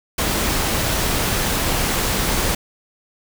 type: noise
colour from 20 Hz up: pink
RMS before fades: -20 dBFS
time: 0.18-2.55 s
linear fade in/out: 5 ms
effects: none